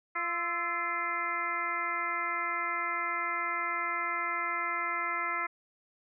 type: harmonic tone with a mistuned harmonic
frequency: 345.6 Hz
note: F4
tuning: 18 cents flat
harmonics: 1 / 2 / 3 / 4 / 5 / 6 / 7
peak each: -46 / -43 / -37 / -34 / -40 / -34 / -46 dBFS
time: 0.15-5.47 s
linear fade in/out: 10 ms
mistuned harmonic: 4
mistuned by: -71 cents
effects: none